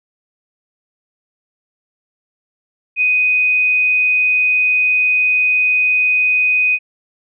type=tone; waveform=sine; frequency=2497 Hz; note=D#7; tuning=6 cents sharp; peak=-11 dBFS; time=2.96-6.79 s; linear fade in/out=50 ms; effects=none